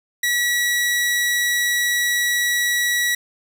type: tone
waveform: sawtooth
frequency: 1934 Hz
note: B6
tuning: 37 cents flat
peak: -14 dBFS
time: 0.23-3.15 s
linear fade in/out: 5 ms
effects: none